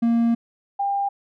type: tone pair in turn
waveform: triangle / sine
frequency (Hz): 232.6 / 798.8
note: A#3 / G5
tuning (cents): -4 / +32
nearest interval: octave + major sixth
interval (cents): 2136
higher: second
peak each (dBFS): -14 / -20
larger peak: first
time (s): 0.02-0.35 / 0.79-1.09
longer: first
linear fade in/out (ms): 10
effects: none